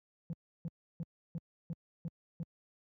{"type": "tone bursts", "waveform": "sine", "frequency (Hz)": 166.2, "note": "E3", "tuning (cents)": 15, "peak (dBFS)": -32, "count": 7, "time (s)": [0.3, 2.43], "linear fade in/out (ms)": 0, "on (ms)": 30, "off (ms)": 320, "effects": ["tanh soft clip ceiling -34 dBFS", "high-pass 80 Hz 12 dB/octave"]}